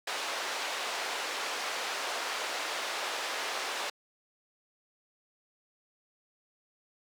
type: band-pass noise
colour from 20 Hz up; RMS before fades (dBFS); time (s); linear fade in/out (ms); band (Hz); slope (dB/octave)
pink; -35; 0.07-3.9; 5; 610 to 5600; 12
effects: high-pass 300 Hz 12 dB/octave